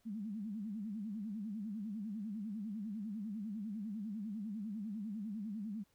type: tone with vibrato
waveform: sine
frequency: 211.1 Hz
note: G#3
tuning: 29 cents sharp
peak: -39 dBFS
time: 0.05-5.84 s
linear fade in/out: 20 ms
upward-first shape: sine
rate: 10 Hz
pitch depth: 140 cents each way
effects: pink hiss -75 dBFS RMS until 5.94 s